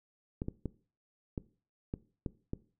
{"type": "clicks", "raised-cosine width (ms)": 3, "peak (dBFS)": -22, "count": 7, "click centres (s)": [0.419, 0.484, 0.657, 1.378, 1.939, 2.262, 2.534], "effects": ["noise-tail reverb RT60 0.4 s tail -19 dB re dry"]}